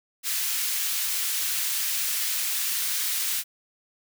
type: high-pass noise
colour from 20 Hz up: white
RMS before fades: -27 dBFS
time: 0.23-3.44 s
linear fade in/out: 50 ms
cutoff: 1800 Hz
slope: 12 dB/octave
effects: none